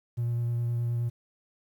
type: tone with vibrato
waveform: triangle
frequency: 118.7 Hz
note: A#2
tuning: 32 cents sharp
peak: -23 dBFS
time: 0.17-1.1 s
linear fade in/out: 20 ms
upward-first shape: sine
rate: 9.6 Hz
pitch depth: 11 cents each way
effects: tanh soft clip ceiling -21 dBFS + 10-bit